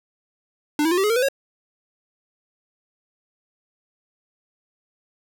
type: tone with pitch steps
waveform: square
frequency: 298 / 325 / 354.4 / 386.5 / 421.4 / 459.6 / 501.2 / 546.5 Hz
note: D4 / E4 / F4 / G4 / G#4 / A#4 / B4 / C#5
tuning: +25 / -24 / +25 / -24 / +25 / -25 / +25 / -25 cents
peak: -18 dBFS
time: 0.79-1.286 s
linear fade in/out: 2 ms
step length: 62 ms
effects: none